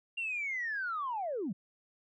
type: linear sweep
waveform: sine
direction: down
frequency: 2794 to 158.3 Hz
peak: -32 dBFS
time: 0.17-1.53 s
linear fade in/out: 10 ms
effects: tanh soft clip ceiling -28 dBFS